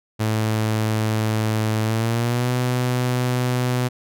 sawtooth tone with pitch glide, 109.3 to 124.83 Hz, A2 to B2, -11 to +19 cents, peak -15 dBFS, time 0.19-3.89 s, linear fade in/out 20 ms, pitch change +230 cents, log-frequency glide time 1.83-2.5 s, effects none

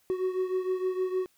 triangle beating tone pair, 370 / 376.5 Hz, F#4 / F#4, 0 / +30 cents, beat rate 6.5 Hz, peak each -26 / -31 dBFS, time 0.1-1.26 s, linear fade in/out 0 ms, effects white hiss -67 dBFS RMS until 1.37 s

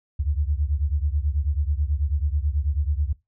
sine beating tone pair, 69.8 / 79 Hz, C#2 / D#2, +13 / +27 cents, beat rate 9.2 Hz, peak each -23 / -25 dBFS, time 0.19-3.13 s, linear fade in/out 10 ms, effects noise-tail reverb RT60 0.2 s tail -20 dB re dry

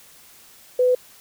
sine tone, 501 Hz, B4, 25 cents sharp, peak -14 dBFS, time 0.79-0.95 s, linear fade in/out 5 ms, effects white hiss -49 dBFS RMS until 1.2 s

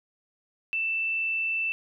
sine tone with frequency modulation, 2659 Hz, E7, 14 cents sharp, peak -25 dBFS, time 0.73-1.72 s, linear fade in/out 0 ms, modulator 39.5 Hz, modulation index 0.36, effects none

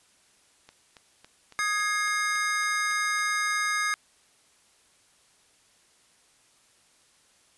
click train, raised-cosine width 0.2 ms, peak -30 dBFS, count 10, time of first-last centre 0.69-3.19 s, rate 3.6 Hz
square chord, Ab major, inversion second, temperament equal with one note detuned, 1244.5 / 1661.2 / 2128 Hz, Eb6 / Ab6 / C7, 0 / 0 / +29 cents, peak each -30 dBFS, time 1.59-3.94 s, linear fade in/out 0 ms
effects white hiss -62 dBFS RMS until 7.57 s + resampled to 24000 Hz

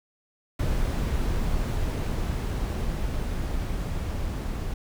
brown noise with level ramp, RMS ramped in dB -25 to -30 dBFS, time 0.59-4.74 s, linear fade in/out 5 ms, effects none

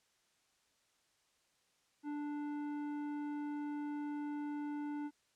sine tone with tanh clipping, 293.7 Hz, D4, in tune, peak -40 dBFS, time 2.03-5.11 s, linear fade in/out 50 ms, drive 12 dB, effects white hiss -75 dBFS RMS until 5.35 s + low-pass 8000 Hz 12 dB/octave

